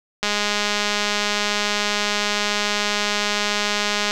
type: click train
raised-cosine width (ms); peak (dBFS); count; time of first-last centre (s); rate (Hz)
0.2; -4; 804; 0.23-4.109; 207
effects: none